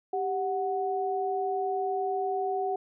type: tone pair together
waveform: sine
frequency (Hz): 392.2 / 740.4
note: G4 / F#5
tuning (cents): +1 / +1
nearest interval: major seventh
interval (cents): 1100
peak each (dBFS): -30 / -29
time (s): 0.13-2.76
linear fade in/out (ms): 5
effects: none